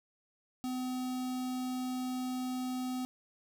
square tone with notch filter, 254.1 Hz, B3, 49 cents sharp, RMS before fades -36 dBFS, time 0.64-3.05 s, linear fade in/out 0 ms, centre 1900 Hz, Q 1.3, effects none

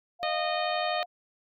sine tone with pitch glide, 701 to 707.9 Hz, F5 to F5, +6 to +23 cents, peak -30 dBFS, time 0.19-1.06 s, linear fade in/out 50 ms, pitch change +17 cents, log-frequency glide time 0.52-0.61 s
harmonic tone, 616 Hz, D#5, 17 cents flat, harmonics 1 / 2 / 3 / 4 / 5 / 6 / 7, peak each -32 / -35 / -37 / -38 / -39 / -40 / -40 dBFS, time 0.23-1.03 s, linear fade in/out 0 ms
effects none

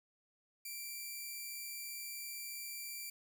5% pulse tone, 2349 Hz, D7, in tune, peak -33 dBFS, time 0.65-3.1 s, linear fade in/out 5 ms, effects none

